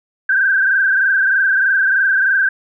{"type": "tone with frequency modulation", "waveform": "sine", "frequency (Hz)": 1568, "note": "G6", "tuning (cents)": 0, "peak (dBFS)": -11, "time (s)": [0.29, 2.49], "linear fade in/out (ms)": 5, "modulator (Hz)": 23.2, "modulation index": 2.6, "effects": []}